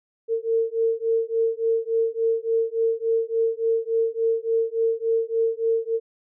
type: beating tone pair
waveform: sine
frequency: 452.5 / 456 Hz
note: A4 / A#4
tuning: +48 / -38 cents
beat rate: 3.5 Hz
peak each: -23 dBFS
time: 0.28-6 s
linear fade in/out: 50 ms
effects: none